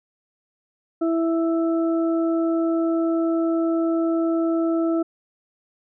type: harmonic tone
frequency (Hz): 330.1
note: E4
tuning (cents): +2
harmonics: 1 / 2 / 4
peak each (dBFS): -19 / -27 / -34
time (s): 1.01-5.03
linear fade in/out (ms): 10
effects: none